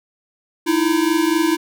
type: tone pair together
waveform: square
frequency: 311.1 / 335.2 Hz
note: D#4 / E4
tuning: 0 / +29 cents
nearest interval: minor second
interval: 129 cents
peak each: -19 / -18 dBFS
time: 0.66-1.57 s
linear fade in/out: 20 ms
effects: none